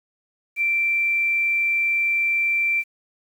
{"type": "tone with quantisation", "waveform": "sine", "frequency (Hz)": 2349, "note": "D7", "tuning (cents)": 0, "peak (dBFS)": -18, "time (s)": [0.56, 2.84], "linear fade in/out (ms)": 50, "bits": 8, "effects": []}